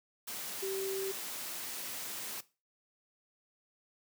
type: tone in noise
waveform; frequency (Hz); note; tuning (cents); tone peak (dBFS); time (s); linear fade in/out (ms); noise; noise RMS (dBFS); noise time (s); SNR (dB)
sine; 386.8; G4; -23; -34; 0.62-1.12; 10; white; -41; 0.27-2.41; +4
effects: noise-tail reverb RT60 0.3 s tail -18 dB re dry + high-pass 150 Hz 12 dB/octave